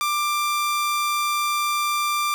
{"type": "tone", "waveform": "sawtooth", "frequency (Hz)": 1184, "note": "D6", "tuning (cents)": 14, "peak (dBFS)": -17, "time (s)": [0.01, 2.34], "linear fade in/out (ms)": 0, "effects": []}